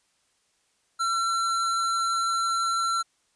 square tone, 1353 Hz, E6, 45 cents sharp, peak -24 dBFS, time 0.99-3.03 s, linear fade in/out 20 ms, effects white hiss -69 dBFS RMS until 3.35 s + resampled to 22050 Hz

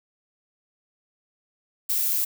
violet noise, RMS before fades -24 dBFS, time 1.89-2.25 s, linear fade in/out 10 ms, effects none

